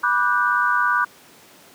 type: chord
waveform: sine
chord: G major seventh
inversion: first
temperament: just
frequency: 980 / 1176 / 1470 / 1568 Hz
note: B5 / D6 / F#6 / G6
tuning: -14 / +2 / -12 / 0 cents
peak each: -23 / -21 / -20 / -25 dBFS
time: 0.03-1.05 s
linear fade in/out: 10 ms
effects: pink hiss -48 dBFS RMS until 1.74 s + high-pass 200 Hz 12 dB/octave